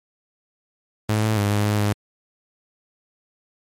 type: tone with pitch steps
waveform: sawtooth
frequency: 107.4 / 109.3 / 102.3 / 103.8 / 104.9 / 103.6 Hz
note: A2 / A2 / G#2 / G#2 / G#2 / G#2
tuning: -41 / -11 / -26 / 0 / +18 / -4 cents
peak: -14 dBFS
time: 1.09-1.93 s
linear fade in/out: 5 ms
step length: 140 ms
effects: MP3 64 kbps